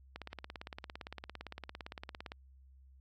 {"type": "click train", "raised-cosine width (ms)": 0.3, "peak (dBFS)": -27, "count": 39, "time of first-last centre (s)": [0.16, 2.319], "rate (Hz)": 17.6, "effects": ["added 66 Hz sine -57 dBFS peak until 3 s", "AAC 64 kbps"]}